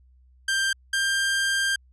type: tone pair in turn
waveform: sawtooth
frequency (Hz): 1580 / 1590.1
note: G6 / G6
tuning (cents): +13 / +24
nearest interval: unison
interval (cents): 11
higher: second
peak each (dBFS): -18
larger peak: neither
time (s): 0.48-0.73 / 0.93-1.76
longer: second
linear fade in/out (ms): 5
effects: added 63 Hz sine -53 dBFS peak until 1.92 s + resampled to 24000 Hz